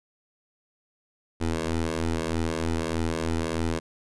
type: ring-modulated tone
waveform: 15% pulse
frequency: 81.7 Hz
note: E2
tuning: 15 cents flat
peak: -16 dBFS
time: 1.4-3.8 s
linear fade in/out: 20 ms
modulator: 165 Hz
effects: resampled to 24000 Hz